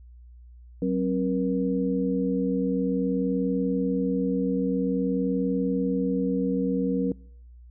sine tone cluster, 187.7 / 268.2 / 475.3 Hz, F#3 / C4 / A#4, +25 / +43 / +34 cents, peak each -26 / -26 / -29 dBFS, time 0.82-7.12 s, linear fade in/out 2 ms, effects noise-tail reverb RT60 0.7 s tail -26 dB re dry + added 60 Hz sine -45 dBFS peak until 7.7 s

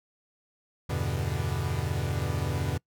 45% pulse chord, E minor seventh, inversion none, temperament equal, 82.41 / 98 / 123.47 / 146.83 Hz, E2 / G2 / B2 / D3, 0 / 0 / 0 / 0 cents, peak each -33 dBFS, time 0.89-2.78 s, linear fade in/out 10 ms, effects noise-tail reverb RT60 0.1 s tail -24 dB re dry

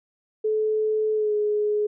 sine tone with pitch glide, 432 to 419.7 Hz, A4 to G#4, -32 to +18 cents, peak -20 dBFS, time 0.44-1.87 s, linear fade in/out 10 ms, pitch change -50 cents, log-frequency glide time 1.14-1.34 s, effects none

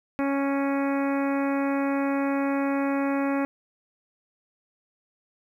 harmonic tone, 277.2 Hz, C#4, in tune, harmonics 1 / 2 / 3 / 4 / 5 / 6 / 7 / 8 / 9, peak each -24 / -30 / -34 / -36 / -38 / -40 / -41 / -42 / -43 dBFS, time 0.19-3.45 s, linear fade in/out 0 ms, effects 10-bit

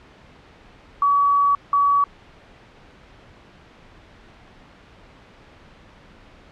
sine tone bursts at uneven times, 1136 Hz, C#6, 42 cents sharp, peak -14 dBFS, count 2, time 1.02-1.55 / 1.73-2.04 s, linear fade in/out 2 ms, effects pink hiss -48 dBFS RMS until 6.51 s + low-pass 3000 Hz 12 dB/octave

